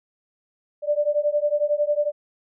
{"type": "beating tone pair", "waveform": "sine", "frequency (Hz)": [585, 596], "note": ["D5", "D5"], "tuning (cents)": [-7, 25], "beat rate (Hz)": 11, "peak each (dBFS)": -22, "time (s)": [0.82, 2.12], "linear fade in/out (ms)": 50, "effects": []}